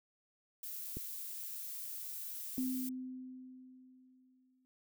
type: noise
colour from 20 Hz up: violet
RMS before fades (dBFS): -44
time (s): 0.63-2.89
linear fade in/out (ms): 2
type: click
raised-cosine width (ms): 3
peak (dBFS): -29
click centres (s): 0.97
type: tone with exponential decay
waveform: sine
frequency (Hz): 256.6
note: C4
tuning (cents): -34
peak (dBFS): -32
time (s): 2.58-4.65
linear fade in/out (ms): 0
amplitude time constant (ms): 450
effects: none